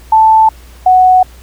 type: tone pair in turn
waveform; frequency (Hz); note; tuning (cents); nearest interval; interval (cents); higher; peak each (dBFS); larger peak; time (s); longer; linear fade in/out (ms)
sine; 880 / 740; A5 / F#5; 0 / 0; minor third; 300; first; -3; neither; 0.12-0.49 / 0.86-1.23; neither; 5
effects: added 60 Hz sine -34 dBFS peak until 1.42 s + pink hiss -42 dBFS RMS until 1.42 s